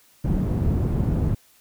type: low-pass noise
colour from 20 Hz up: white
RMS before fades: -22 dBFS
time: 0.24-1.35 s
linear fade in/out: 10 ms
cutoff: 160 Hz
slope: 12 dB/octave
effects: white hiss -57 dBFS RMS until 1.6 s